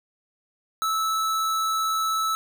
square tone, 1309 Hz, E6, 13 cents flat, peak -23 dBFS, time 0.82-2.35 s, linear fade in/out 0 ms, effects none

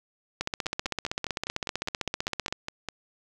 two click trains, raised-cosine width 0.2 ms, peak -15 / -11 dBFS, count 12 / 34, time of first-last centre 0.66-2.887 / 0.41-2.525 s, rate 4.94 / 15.6 Hz, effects none

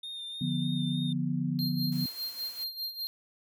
triangle tone with vibrato, 3643 Hz, A#7, 41 cents flat, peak -36 dBFS, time 0.03-1.13 s, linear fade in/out 5 ms, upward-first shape sine, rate 3.3 Hz, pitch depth 23 cents each way
sine chord, B diminished, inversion first, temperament equal with one note detuned, 146.83 / 174.61 / 245.1 Hz, D3 / F3 / B3, 0 / 0 / -13 cents, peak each -32 dBFS, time 0.41-2.06 s, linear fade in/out 5 ms
square tone with tremolo, 4194 Hz, C8, 3 cents sharp, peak -32 dBFS, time 1.59-3.07 s, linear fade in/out 0 ms, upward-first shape sine, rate 5 Hz, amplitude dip 75%
white high-pass noise, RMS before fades -50 dBFS, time 1.92-2.64 s, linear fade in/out 2 ms, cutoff 150 Hz, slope 12 dB/octave
effects none

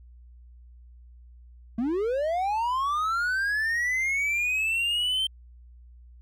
triangle linear sweep, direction up, 217.7 to 3136 Hz, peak -22 dBFS, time 1.78-5.27 s, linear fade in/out 5 ms, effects added 60 Hz sine -47 dBFS peak until 6.21 s

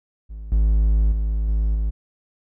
triangle tone with level steps, 53.2 Hz, G#1, 42 cents sharp, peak -29 / -12 / -17 / -15 / -17 dBFS, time 0.29-1.91 s, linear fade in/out 20 ms, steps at 0.52 / 1.12 / 1.48 / 1.75 s, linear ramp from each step 2 ms, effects none

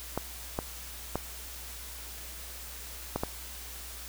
clicks, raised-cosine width 1 ms, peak -15 dBFS, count 5, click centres 0.176 / 0.589 / 1.156 / 3.16 / 3.235 s, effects added 60 Hz sine -46 dBFS peak until 4.08 s + white hiss -44 dBFS RMS until 4.08 s

